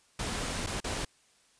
pink noise with dropouts, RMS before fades -34 dBFS, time 0.19-1.05 s, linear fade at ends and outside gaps 5 ms, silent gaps 0.664-0.67 / 0.804-0.842 s, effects white hiss -65 dBFS RMS until 1.59 s + resampled to 22050 Hz

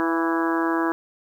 harmonic tone with a mistuned harmonic, 164.81 Hz, E3, in tune, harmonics 2 / 3 / 4 / 5 / 6 / 7 / 8 / 9 / 10, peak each -22 / -34 / -32 / -34 / -28 / -32 / -33 / -35 / -31 dBFS, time 0-0.92 s, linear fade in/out 0 ms, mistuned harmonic 4, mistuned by +24 cents, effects 9-bit

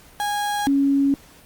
35% pulse / sine tone pair in turn, 824 / 277.7 Hz, G#5 / C#4, -14 / +3 cents, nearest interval octave + perfect fifth, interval 1883 cents, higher first, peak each -20 / -15 dBFS, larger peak second, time 0.2-0.67 / 0.67-1.14 s, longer neither, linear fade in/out 0 ms, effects pink hiss -49 dBFS RMS until 1.45 s + Opus 48 kbps

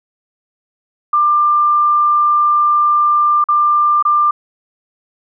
sine tone with dropouts, 1191 Hz, D6, 24 cents sharp, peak -9 dBFS, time 1.13-4.31 s, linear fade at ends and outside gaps 5 ms, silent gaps 3.441-3.486 / 4.026-4.051 s, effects none

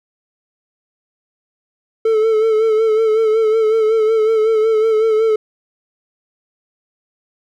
triangle tone with vibrato, 440 Hz, A4, in tune, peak -9 dBFS, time 2.05-5.36 s, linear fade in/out 5 ms, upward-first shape sine, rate 5.4 Hz, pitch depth 42 cents each way, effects none

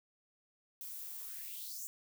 violet noise with high-pass filter sweep, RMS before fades -45 dBFS, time 0.81-1.87 s, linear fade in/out 0 ms, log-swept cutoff 300 to 7500 Hz, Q 4.3, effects none

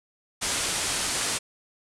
white low-pass noise, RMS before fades -28 dBFS, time 0.41-1.39 s, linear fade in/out 20 ms, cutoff 10000 Hz, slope 48 dB/octave, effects none

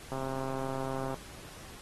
click train, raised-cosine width 1 ms, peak -23 dBFS, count 137, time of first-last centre 0.12-1.143 s, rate 133 Hz, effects pink hiss -49 dBFS RMS until 1.81 s + AAC 32 kbps

